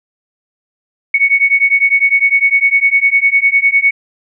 sine beating tone pair, 2217 / 2226.9 Hz, C#7 / C#7, 0 / +7 cents, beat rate 9.9 Hz, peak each -11 dBFS, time 1.14-3.91 s, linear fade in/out 5 ms, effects none

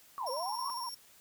sine linear two-way sweep, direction down then up, 1160 to 484 to 1160 Hz, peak -36 dBFS, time 0.18-0.7 s, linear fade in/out 0 ms, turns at 0.3 s
sine tone with vibrato, 987.8 Hz, B5, in tune, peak -37 dBFS, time 0.21-0.89 s, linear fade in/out 2 ms, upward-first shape square, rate 16 Hz, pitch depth 76 cents each way
sawtooth tone with tremolo, 5510 Hz, F8, 24 cents flat, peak -36 dBFS, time 0.26-0.95 s, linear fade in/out 10 ms, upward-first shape triangle, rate 18 Hz, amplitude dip 45%
effects white hiss -60 dBFS RMS until 1.2 s

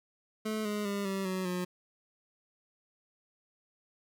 25% pulse tone with pitch steps, 216.6 / 208.7 / 201.2 / 193.86 / 186.83 / 180.05 Hz, A3 / G#3 / G3 / G3 / F#3 / F#3, -27 / +9 / +45 / -19 / +17 / -47 cents, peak -28 dBFS, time 0.45-1.65 s, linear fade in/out 10 ms, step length 200 ms, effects none

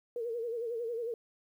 sine tone with vibrato, 466.2 Hz, A#4, in tune, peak -33 dBFS, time 0.16-1.14 s, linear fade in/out 2 ms, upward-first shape sine, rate 11 Hz, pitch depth 75 cents each way, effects 11-bit

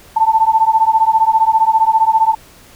sine beating tone pair, 880 / 895 Hz, A5 / A5, 0 / +29 cents, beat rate 15 Hz, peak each -12 dBFS, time 0.16-2.35 s, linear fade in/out 10 ms, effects pink hiss -43 dBFS RMS until 2.75 s

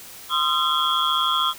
sine tone cluster, 1041 / 1239 / 1355 / 3225 / 3378 Hz, C6 / D#6 / E6 / G7 / G#7, -9 / -8 / +47 / +48 / +29 cents, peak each -25 dBFS, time 0.29-1.54 s, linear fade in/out 50 ms, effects white hiss -41 dBFS RMS until 1.58 s

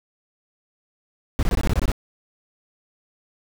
brown noise bursts, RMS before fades -19 dBFS, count 9, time 1.39-1.917 s, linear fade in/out 0 ms, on 39 ms, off 22 ms, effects none

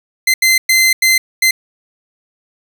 sawtooth tone bursts at uneven times, 2069 Hz, C7, 20 cents flat, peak -5 dBFS, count 5, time 0.27-0.34 / 0.42-0.58 / 0.69-0.93 / 1.02-1.18 / 1.42-1.51 s, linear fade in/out 5 ms, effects none

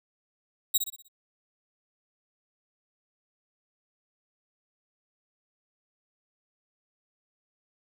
5% pulse tone with echo, 3823 Hz, A#7, 43 cents sharp, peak -12 dBFS, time 0.74-0.78 s, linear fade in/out 10 ms, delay 61 ms, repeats 5, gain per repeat -7 dB, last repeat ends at 1.085 s, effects none

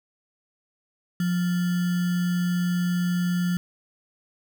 sine tone with sample-and-hold, 177.3 Hz, F3, 26 cents sharp, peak -21 dBFS, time 1.2-3.57 s, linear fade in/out 2 ms, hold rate 1575 Hz, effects none

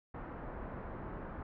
pink low-pass noise, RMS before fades -44 dBFS, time 0.14-1.43 s, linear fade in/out 5 ms, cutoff 1500 Hz, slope 24 dB/octave, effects none

